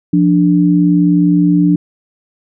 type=tone pair together; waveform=sine; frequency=174.61 / 293.7 Hz; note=F3 / D4; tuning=0 / 0 cents; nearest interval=major sixth; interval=900 cents; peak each=-10 dBFS; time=0.13-1.76 s; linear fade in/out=5 ms; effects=none